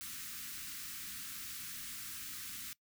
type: band-stop noise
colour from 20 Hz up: white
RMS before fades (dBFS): -45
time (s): 0.01-2.73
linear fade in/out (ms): 0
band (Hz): 310 to 1200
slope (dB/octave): 48
effects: noise-tail reverb RT60 0.1 s tail -21 dB re dry